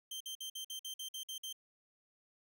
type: tone bursts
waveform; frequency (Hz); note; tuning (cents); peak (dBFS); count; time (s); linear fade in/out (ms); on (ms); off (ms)
sawtooth; 3136; G7; 0; -38; 10; 0.11-1.528; 5; 95; 52
effects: none